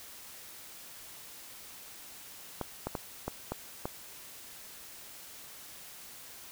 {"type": "clicks", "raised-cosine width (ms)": 1, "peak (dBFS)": -19, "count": 6, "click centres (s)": [2.613, 2.87, 2.952, 3.28, 3.52, 3.855], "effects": ["white hiss -49 dBFS RMS until 6.51 s"]}